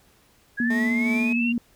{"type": "linear sweep", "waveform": "sine", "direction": "up", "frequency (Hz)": [1632, 2794], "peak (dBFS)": -25, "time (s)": [0.57, 1.53], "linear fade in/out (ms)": 20}
{"type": "tone with vibrato", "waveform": "sine", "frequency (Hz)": 236.8, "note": "A#3", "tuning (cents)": 27, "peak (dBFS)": -21, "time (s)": [0.6, 1.58], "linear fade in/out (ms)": 2, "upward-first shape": "square", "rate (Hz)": 13, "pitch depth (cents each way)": 22}
{"type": "tone with tremolo", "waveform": "15% pulse", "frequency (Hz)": 216.6, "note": "A3", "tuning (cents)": -27, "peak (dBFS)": -24, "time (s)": [0.7, 1.33], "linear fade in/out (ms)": 5, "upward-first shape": "sine", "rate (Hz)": 2.8, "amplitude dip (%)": 45}
{"effects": ["pink hiss -59 dBFS RMS until 1.75 s"]}